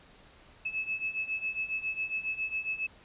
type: beating tone pair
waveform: sine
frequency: 2594 / 2601.3 Hz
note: E7 / E7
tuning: -28 / -24 cents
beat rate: 7.3 Hz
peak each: -36 / -33 dBFS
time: 0.65-2.87 s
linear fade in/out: 10 ms
effects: pink hiss -57 dBFS RMS until 3.04 s + resampled to 8000 Hz